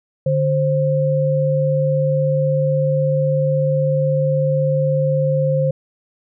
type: tone pair together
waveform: sine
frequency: 147.29 / 527 Hz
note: D3 / C5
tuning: +5 / +12 cents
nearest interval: octave + minor seventh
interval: 2207 cents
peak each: -17 dBFS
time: 0.26-5.71 s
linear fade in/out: 5 ms
effects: none